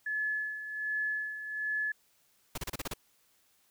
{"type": "tone with tremolo", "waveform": "sine", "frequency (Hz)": 1715, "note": "A6", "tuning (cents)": -45, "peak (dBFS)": -29, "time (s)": [0.06, 1.92], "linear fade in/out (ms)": 5, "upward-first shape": "sine", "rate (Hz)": 1.3, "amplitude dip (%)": 65}
{"type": "noise bursts", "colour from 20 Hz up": "pink", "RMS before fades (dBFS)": -36, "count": 7, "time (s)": [2.55, 2.938], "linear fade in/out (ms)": 5, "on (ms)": 28, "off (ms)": 32}
{"effects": ["white hiss -69 dBFS RMS until 3.7 s"]}